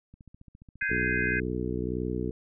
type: click train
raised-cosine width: 5 ms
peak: -37 dBFS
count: 21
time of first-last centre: 0.14-1.51 s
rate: 14.6 Hz
type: chord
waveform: sine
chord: Ab major seventh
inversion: third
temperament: just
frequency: 1557.4 / 1661.2 / 2077 / 2492 Hz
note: G6 / Ab6 / C7 / Eb7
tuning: -12 / 0 / -13 / +2 cents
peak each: -30 / -31 / -33 / -35 dBFS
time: 0.81-1.4 s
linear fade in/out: 5 ms
type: harmonic tone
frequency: 61.74 Hz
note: B1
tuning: in tune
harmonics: 1 / 2 / 3 / 4 / 5 / 6 / 7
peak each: -36 / -36 / -36 / -36 / -36 / -36 / -36 dBFS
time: 0.9-2.31 s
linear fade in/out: 5 ms
effects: none